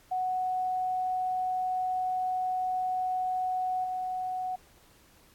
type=tone with level steps; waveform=sine; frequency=740 Hz; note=F#5; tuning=in tune; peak=-27 / -30 dBFS; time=0.11-4.56 s; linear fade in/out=10 ms; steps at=3.84 s; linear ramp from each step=2 ms; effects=pink hiss -60 dBFS RMS until 5.34 s + AAC 64 kbps